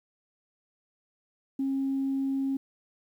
sine tone, 270.7 Hz, C#4, 41 cents flat, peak -25 dBFS, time 1.59-2.57 s, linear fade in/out 5 ms, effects tanh soft clip ceiling -21 dBFS + 10-bit

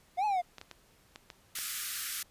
triangle exponential two-way sweep, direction up then down, 689 to 867 to 690 Hz, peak -25 dBFS, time 0.17-0.42 s, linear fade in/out 20 ms, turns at 0.25 s
clicks, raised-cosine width 0.2 ms, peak -27 dBFS, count 6, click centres 0.583 / 0.614 / 0.713 / 1.159 / 1.302 / 1.587 s
white high-pass noise, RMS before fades -36 dBFS, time 1.55-2.23 s, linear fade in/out 5 ms, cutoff 1200 Hz, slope 96 dB/octave
effects pink hiss -64 dBFS RMS until 2.3 s + resampled to 32000 Hz

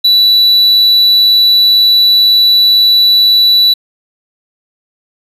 triangle tone, 3951 Hz, B7, in tune, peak -3 dBFS, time 0.04-3.74 s, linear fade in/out 10 ms, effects resampled to 32000 Hz + 7-bit

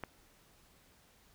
click, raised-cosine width 0.5 ms, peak -24 dBFS, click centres 0.037 s, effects pink hiss -65 dBFS RMS until 1.34 s

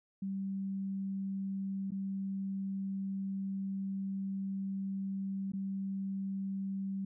sine tone with dropouts, 194.3 Hz, G3, 15 cents flat, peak -34 dBFS, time 0.22-7.05 s, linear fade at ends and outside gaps 5 ms, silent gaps 1.907-1.918 / 5.52-5.534 s, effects none

